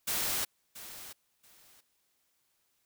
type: noise with echo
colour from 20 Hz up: white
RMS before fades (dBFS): -32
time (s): 0.07-0.45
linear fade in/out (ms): 10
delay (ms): 680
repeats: 2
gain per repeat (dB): -14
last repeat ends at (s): 1.81
effects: white hiss -75 dBFS RMS until 2.85 s